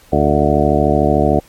harmonic tone, 73.42 Hz, D2, in tune, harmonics 1 / 2 / 3 / 4 / 5 / 6 / 8 / 9 / 10, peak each -19 / -19 / -19 / -19 / -19 / -19 / -19 / -19 / -19 dBFS, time 0.12-1.4 s, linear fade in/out 10 ms, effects pink hiss -47 dBFS RMS until 1.48 s + MP3 64 kbps

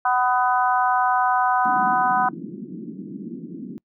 harmonic tone, 250 Hz, B3, 21 cents sharp, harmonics 3 / 4 / 5 / 6, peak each -20 / -22 / -24 / -26 dBFS, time 0.05-2.29 s, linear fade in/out 5 ms
pink band-pass noise, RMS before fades -34 dBFS, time 1.65-3.78 s, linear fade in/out 0 ms, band 170 to 340 Hz, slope 48 dB/octave
effects noise-tail reverb RT60 0.1 s tail -26 dB re dry

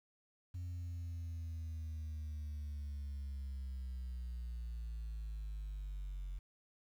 sine linear sweep, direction down, 89.2 to 45.24 Hz, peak -38 dBFS, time 0.54-6.39 s, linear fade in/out 10 ms, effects tanh soft clip ceiling -39 dBFS + 11-bit

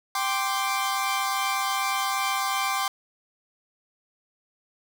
sawtooth chord, G suspended fourth, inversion none, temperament equal, 784 / 1046.5 / 1174.7 Hz, G5 / C6 / D6, 0 / 0 / 0 cents, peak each -25 dBFS, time 0.15-2.88 s, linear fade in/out 2 ms, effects none

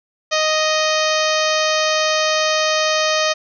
harmonic tone with a mistuned harmonic, 622.3 Hz, D#5, in tune, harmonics 1 / 2 / 3 / 4 / 5 / 6 / 7 / 8 / 9 / 10, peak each -19 / -22 / -24 / -25 / -26 / -27 / -27 / -28 / -29 / -29 dBFS, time 0.31-3.34 s, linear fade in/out 20 ms, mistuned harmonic 10, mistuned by +18 cents, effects none

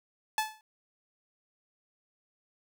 sawtooth tone with exponential decay, 867 Hz, A5, 26 cents flat, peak -20 dBFS, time 0.38-0.61 s, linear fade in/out 1 ms, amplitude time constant 50 ms, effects none

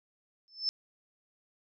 sine tone with exponential growth, 5274 Hz, E8, in tune, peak -24 dBFS, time 0.48-0.69 s, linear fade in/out 0 ms, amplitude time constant 45 ms, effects none

